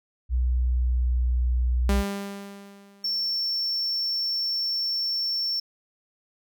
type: tone with pitch glide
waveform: sine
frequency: 61.9 to 61.37 Hz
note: B1 to B1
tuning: +5 to -10 cents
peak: -20 dBFS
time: 0.29-2.04 s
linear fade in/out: 50 ms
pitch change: -15 cents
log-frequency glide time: 0.55-1.26 s
type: tone with exponential decay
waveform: sawtooth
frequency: 199.5 Hz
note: G3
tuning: 31 cents sharp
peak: -19 dBFS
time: 1.89-3.37 s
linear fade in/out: 2 ms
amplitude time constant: 320 ms
type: tone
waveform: triangle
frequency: 5430 Hz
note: F8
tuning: 50 cents flat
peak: -23 dBFS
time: 3.04-5.6 s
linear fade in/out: 5 ms
effects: none